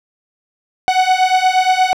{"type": "beating tone pair", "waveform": "45% pulse", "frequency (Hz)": [740, 748.5], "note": ["F#5", "F#5"], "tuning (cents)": [0, 20], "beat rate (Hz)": 8.5, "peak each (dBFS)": -14, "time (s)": [0.88, 1.93], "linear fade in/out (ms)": 0, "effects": ["low-pass 5000 Hz 12 dB/octave", "7-bit"]}